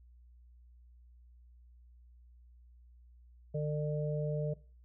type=harmonic tone; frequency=150 Hz; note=D3; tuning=37 cents sharp; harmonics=1 / 3 / 4; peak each=-33 / -38 / -39 dBFS; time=3.54-4.54 s; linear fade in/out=10 ms; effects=noise-tail reverb RT60 0.4 s tail -19 dB re dry + added 60 Hz sine -56 dBFS peak until 4.84 s